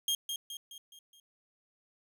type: tone with echo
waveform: sawtooth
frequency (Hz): 3227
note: G7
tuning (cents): +50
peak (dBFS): -25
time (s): 0.08-0.15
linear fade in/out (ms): 2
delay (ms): 210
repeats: 5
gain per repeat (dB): -6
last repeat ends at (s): 1.2
effects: none